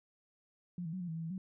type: tone with pitch steps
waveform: sine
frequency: 176.4 / 161.1 / 186.1 / 176.1 / 161.6 / 164.1 / 163 / 187.8 Hz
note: F3 / E3 / F#3 / F3 / E3 / E3 / E3 / F#3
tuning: +18 / -39 / +10 / +15 / -34 / -8 / -19 / +26 cents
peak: -37 dBFS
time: 0.78-1.38 s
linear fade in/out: 2 ms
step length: 75 ms
effects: none